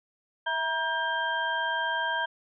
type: tone cluster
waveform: sine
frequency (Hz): 656 / 949 / 1594 / 3174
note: E5 / A#5 / G6 / G7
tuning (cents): -9 / +31 / +28 / +21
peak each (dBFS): -36 / -30 / -29 / -36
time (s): 0.46-2.26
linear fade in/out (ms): 10
effects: none